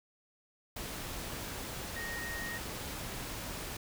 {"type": "tone in noise", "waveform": "sine", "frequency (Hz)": 1864.7, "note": "A#6", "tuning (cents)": 0, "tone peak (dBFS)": -39, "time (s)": [1.96, 2.58], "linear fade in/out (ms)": 5, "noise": "pink", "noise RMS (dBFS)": -41, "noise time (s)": [0.76, 3.77], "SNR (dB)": -1, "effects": []}